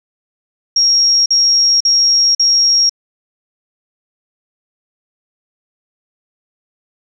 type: tone bursts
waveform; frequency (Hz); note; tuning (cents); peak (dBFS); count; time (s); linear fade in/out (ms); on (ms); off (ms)
sine; 5588; F8; 0; -8; 4; 0.76-2.895; 5; 500; 45
effects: 8-bit